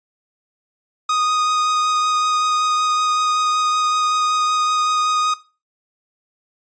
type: tone with vibrato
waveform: 45% pulse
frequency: 1242 Hz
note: D#6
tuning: 3 cents flat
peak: -16 dBFS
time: 1.09-5.34 s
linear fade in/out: 5 ms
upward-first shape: sine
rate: 5.3 Hz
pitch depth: 9 cents each way
effects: noise-tail reverb RT60 0.3 s tail -17 dB re dry + resampled to 16000 Hz